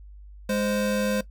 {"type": "tone pair together", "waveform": "square", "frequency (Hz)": [206.4, 520], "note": ["G#3", "C5"], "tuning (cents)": [-10, -11], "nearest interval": "octave + major third", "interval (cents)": 1599, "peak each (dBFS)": [-26, -27], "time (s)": [0.49, 1.21], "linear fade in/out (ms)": 5, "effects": ["noise-tail reverb RT60 0.1 s tail -17 dB re dry", "added 50 Hz sine -42 dBFS peak until 1.3 s"]}